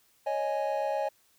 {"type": "chord", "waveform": "triangle", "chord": "C# suspended second", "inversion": "none", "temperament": "equal", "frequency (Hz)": [554.4, 622.3, 830.6], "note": ["C#5", "D#5", "G#5"], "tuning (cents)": [0, 0, 0], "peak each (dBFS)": -30, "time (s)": [0.26, 1.09], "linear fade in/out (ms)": 10, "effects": ["white hiss -66 dBFS RMS until 1.38 s"]}